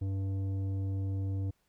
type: tone with tanh clipping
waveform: triangle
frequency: 96.9 Hz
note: G2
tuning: 20 cents flat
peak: -32 dBFS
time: 0.01-1.51 s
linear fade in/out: 10 ms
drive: 14 dB
effects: pink hiss -75 dBFS RMS until 1.68 s

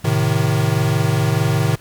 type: chord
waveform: square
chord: A diminished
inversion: none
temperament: equal with one note detuned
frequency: 109.05 / 130.81 / 155.56 Hz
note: A2 / C3 / Eb3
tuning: -15 / 0 / 0 cents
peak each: -20 dBFS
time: 0.04-1.76 s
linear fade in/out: 10 ms
effects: pink hiss -46 dBFS RMS until 1.8 s

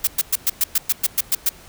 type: noise bursts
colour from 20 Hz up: blue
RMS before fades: -17 dBFS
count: 11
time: 0.04-1.492 s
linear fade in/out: 5 ms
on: 32 ms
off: 110 ms
effects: pink hiss -45 dBFS RMS until 1.68 s

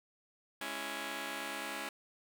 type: chord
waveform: 5% pulse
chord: C# minor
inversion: second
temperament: just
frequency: 207.9 / 277.2 / 332.6 Hz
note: G#3 / C#4 / E4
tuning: +2 / 0 / +16 cents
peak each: -35 / -31 / -32 dBFS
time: 0.61-1.89 s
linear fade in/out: 2 ms
effects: none

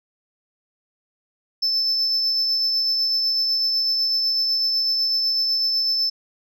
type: tone with tremolo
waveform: sine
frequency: 5274 Hz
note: E8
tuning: in tune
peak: -15 dBFS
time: 1.62-6.1 s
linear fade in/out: 10 ms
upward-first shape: triangle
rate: 8 Hz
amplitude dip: 35%
effects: tanh soft clip ceiling -16 dBFS

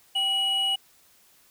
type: tone pair together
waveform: triangle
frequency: 780 / 2919 Hz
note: G5 / F#7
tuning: -9 / -24 cents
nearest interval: octave + major seventh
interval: 2285 cents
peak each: -32 / -21 dBFS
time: 0.15-0.76 s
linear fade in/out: 10 ms
effects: white hiss -59 dBFS RMS until 1.5 s

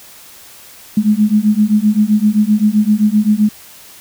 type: beating tone pair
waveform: sine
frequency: 207.7 / 215.4 Hz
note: G#3 / A3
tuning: 0 / -37 cents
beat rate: 7.7 Hz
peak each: -12 dBFS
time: 0.97-3.49 s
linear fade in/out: 5 ms
effects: white hiss -39 dBFS RMS until 4 s

